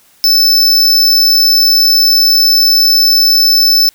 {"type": "tone", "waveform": "square", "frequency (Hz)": 5274, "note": "E8", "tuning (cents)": 0, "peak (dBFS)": -6, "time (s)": [0.24, 3.89], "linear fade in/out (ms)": 0, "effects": ["white hiss -48 dBFS RMS until 3.94 s"]}